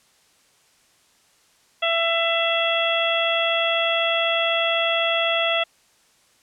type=harmonic tone; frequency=668 Hz; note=E5; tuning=23 cents sharp; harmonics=1 / 2 / 3 / 4 / 5; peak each=-23 / -27 / -28 / -25 / -24 dBFS; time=1.82-5.64 s; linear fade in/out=10 ms; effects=white hiss -59 dBFS RMS until 6.42 s + low-pass 9000 Hz 12 dB/octave